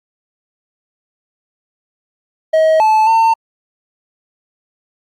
triangle tone with pitch steps, 635 / 870 / 902 Hz, D#5 / A5 / A5, +35 / -20 / +43 cents, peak -6 dBFS, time 2.53-3.34 s, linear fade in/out 10 ms, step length 270 ms, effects Opus 48 kbps

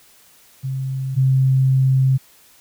sine tone pair in turn, 133 / 132.28 Hz, C3 / C3, +29 / +19 cents, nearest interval unison, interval 10 cents, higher first, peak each -21 / -12 dBFS, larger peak second, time 0.63-1.16 / 1.16-2.18 s, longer second, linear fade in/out 20 ms, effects white hiss -51 dBFS RMS until 2.6 s

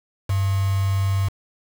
sine tone with quantisation, 97.4 Hz, G2, 11 cents flat, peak -18 dBFS, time 0.29-1.29 s, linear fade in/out 10 ms, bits 5, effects none

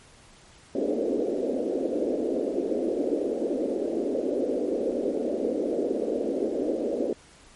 white band-pass noise, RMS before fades -27 dBFS, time 0.75-7.13 s, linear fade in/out 2 ms, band 240 to 550 Hz, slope 48 dB/octave, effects pink hiss -53 dBFS RMS until 7.55 s + MP3 48 kbps

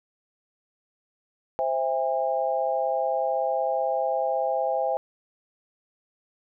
sine chord, C augmented, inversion none, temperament equal with one note detuned, 523.3 / 659.3 / 810.2 Hz, C5 / E5 / G#5, 0 / 0 / -43 cents, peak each -27 dBFS, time 1.59-4.97 s, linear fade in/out 0 ms, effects none

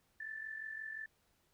sine tone with amplitude modulation, 1760 Hz, A6, in tune, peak -39 dBFS, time 0.2-1.06 s, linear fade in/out 5 ms, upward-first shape sine, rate 45.7 Hz, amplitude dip 65%, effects pink hiss -75 dBFS RMS until 1.53 s

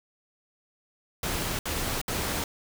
pink noise bursts, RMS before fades -30 dBFS, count 3, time 1.23-2.44 s, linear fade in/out 2 ms, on 360 ms, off 65 ms, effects none

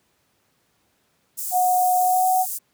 pink high-pass noise, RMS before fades -29 dBFS, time 1.37-2.59 s, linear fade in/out 20 ms, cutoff 7800 Hz, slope 24 dB/octave
sine tone with pitch glide, 730 to 744 Hz, F#5 to F#5, -24 to +9 cents, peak -16 dBFS, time 1.51-2.46 s, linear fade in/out 50 ms, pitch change +33 cents, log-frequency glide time 2-2.28 s
effects pink hiss -66 dBFS RMS until 2.73 s + high-pass 100 Hz 12 dB/octave

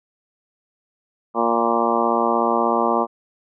harmonic tone with a mistuned harmonic, 116.54 Hz, A#2, in tune, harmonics 2 / 3 / 4 / 5 / 6 / 7 / 8 / 9 / 10, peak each -25 / -25 / -25 / -25 / -25 / -25 / -25 / -25 / -25 dBFS, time 1.34-3.07 s, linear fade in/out 50 ms, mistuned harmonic 8, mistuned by +24 cents, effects none

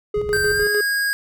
triangle tone with tremolo, 417 Hz, G#4, 7 cents sharp, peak -16 dBFS, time 0.14-0.81 s, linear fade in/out 5 ms, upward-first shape square, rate 6.6 Hz, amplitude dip 50%
pink low-pass noise, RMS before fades -33 dBFS, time 0.15-0.68 s, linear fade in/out 20 ms, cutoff 190 Hz, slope 96 dB/octave
square tone with pitch glide, 1568 to 1637.4 Hz, G6 to G#6, 0 to -25 cents, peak -19 dBFS, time 0.33-1.13 s, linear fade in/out 0 ms, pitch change +75 cents, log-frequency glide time 0.5-0.68 s
effects none

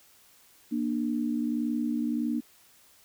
sine tone pair together, 236.4 / 298 Hz, A#3 / D4, +24 / +25 cents, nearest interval major third, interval 401 cents, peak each -28 / -30 dBFS, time 0.71-2.41 s, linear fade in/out 20 ms, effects white hiss -59 dBFS RMS until 3.04 s

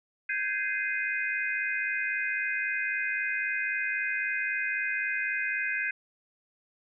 sine chord, Ab major seventh, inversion third, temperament just, 1557.4 / 1661.2 / 2077 / 2492 Hz, G6 / Ab6 / C7 / Eb7, -12 / 0 / -13 / +2 cents, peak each -33 / -34 / -33 / -33 dBFS, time 0.29-5.91 s, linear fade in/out 5 ms, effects none

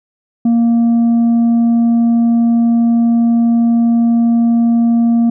sine tone with tanh clipping, 233.1 Hz, A#3, in tune, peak -9 dBFS, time 0.45-5.3 s, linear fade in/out 5 ms, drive 3 dB, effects none

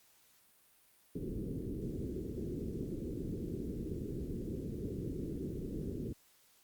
white low-pass noise, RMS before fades -40 dBFS, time 1.15-6.13 s, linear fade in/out 5 ms, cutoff 410 Hz, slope 48 dB/octave, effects white hiss -67 dBFS RMS until 6.63 s + Opus 48 kbps

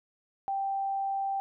sine tone, 784 Hz, G5, in tune, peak -28 dBFS, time 0.48-1.4 s, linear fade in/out 0 ms, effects none

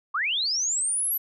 sine linear sweep, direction up, 1046.5 to 12000 Hz, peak -23 dBFS, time 0.14-1.18 s, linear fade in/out 10 ms, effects none

